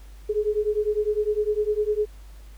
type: beating tone pair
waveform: sine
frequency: 417.2 / 427.1 Hz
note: G#4 / G#4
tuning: +8 / +48 cents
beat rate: 9.9 Hz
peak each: -24 dBFS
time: 0.29-2.06 s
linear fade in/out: 10 ms
effects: added 50 Hz sine -41 dBFS peak until 2.57 s + pink hiss -56 dBFS RMS until 2.57 s